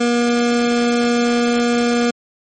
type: tone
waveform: 25% pulse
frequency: 238.8 Hz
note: A#3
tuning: 42 cents sharp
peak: -10 dBFS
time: 0-2.11 s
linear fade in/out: 10 ms
effects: MP3 32 kbps